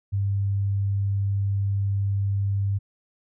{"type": "tone", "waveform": "sine", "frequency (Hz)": 99.3, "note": "G2", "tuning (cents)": 23, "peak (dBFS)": -21, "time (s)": [0.12, 2.79], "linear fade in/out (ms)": 20, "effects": []}